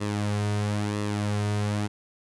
sawtooth tone with flanger, 103.83 Hz, G#2, in tune, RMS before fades -27 dBFS, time 0-1.88 s, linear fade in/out 20 ms, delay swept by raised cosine 1.3 to 3.7 ms, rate 1 Hz, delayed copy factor -0.55, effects resampled to 24000 Hz

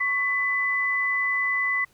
sine tone pair together, 1109.6 / 2000 Hz, C#6 / B6, +1 / +21 cents, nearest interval minor seventh, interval 1020 cents, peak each -30 / -22 dBFS, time 0-1.85 s, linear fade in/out 10 ms, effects pink hiss -61 dBFS RMS until 1.93 s

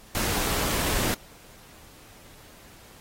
pink noise, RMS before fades -27 dBFS, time 0.15-1.14 s, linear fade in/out 0 ms, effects pink hiss -51 dBFS RMS until 3 s + AAC 48 kbps

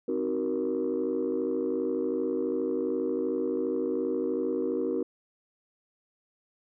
sine chord, C half-diminished seventh, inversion none, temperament just, 261.6 / 314 / 376.7 / 470.9 Hz, C4 / Eb4 / Gb4 / Bb4, 0 / +16 / +31 / +18 cents, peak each -32 / -32 / -30 / -30 dBFS, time 0.08-5.03 s, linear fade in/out 5 ms, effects tanh soft clip ceiling -20 dBFS

